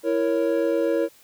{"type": "chord", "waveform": "triangle", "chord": "A# diminished", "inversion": "second", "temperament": "equal with one note detuned", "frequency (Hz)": [332.1, 466.2, 554.4], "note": ["E4", "A#4", "C#5"], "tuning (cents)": [13, 0, 0], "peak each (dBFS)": -22, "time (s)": [0.03, 1.09], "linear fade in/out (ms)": 50, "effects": ["white hiss -54 dBFS RMS until 1.23 s"]}